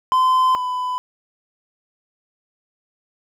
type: tone pair in turn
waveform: triangle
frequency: 1027 / 1001.8 Hz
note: C6 / B5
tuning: -33 / +24 cents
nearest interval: unison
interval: 43 cents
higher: first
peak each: -11 / -19 dBFS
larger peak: first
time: 0.12-0.55 / 0.55-0.98 s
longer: neither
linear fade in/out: 0 ms
effects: none